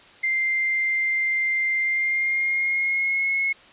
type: tone with pitch glide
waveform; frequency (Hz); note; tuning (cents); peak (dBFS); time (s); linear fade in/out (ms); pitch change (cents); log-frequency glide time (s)
sine; 2093 to 2177; C7 to C#7; 0 to -32; -20; 0.23-3.53; 10; +68; 1.8-3.31
effects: white hiss -49 dBFS RMS until 3.72 s + resampled to 8000 Hz